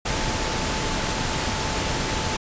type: tone in noise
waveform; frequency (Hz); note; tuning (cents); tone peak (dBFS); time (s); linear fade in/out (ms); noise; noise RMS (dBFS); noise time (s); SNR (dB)
sine; 875; A5; -10; -34; 0.05-2.37; 10; pink; -25; 0.05-2.37; -12
effects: resampled to 16000 Hz